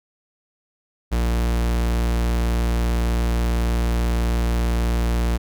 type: tone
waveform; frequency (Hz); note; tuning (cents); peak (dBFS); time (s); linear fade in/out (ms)
45% pulse; 58.27; A#1; 0; -18; 1.11-5.38; 20
effects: none